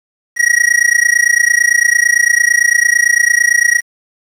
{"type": "tone with amplitude modulation", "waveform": "square", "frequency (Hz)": 1906, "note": "A#6", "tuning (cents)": 38, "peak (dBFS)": -5, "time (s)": [0.36, 3.82], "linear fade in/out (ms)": 50, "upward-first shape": "sine", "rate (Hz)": 28.9, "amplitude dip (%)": 95, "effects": ["low-pass 10000 Hz 12 dB/octave", "7-bit"]}